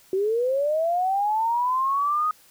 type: linear sweep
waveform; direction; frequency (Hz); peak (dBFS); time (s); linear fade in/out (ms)
sine; up; 370 to 1257; -20; 0.13-2.31; 2
effects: white hiss -55 dBFS RMS until 2.5 s